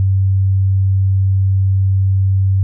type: tone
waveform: sine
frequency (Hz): 96.2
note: G2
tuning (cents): -32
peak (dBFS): -10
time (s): 0-2.63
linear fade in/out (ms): 0
effects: none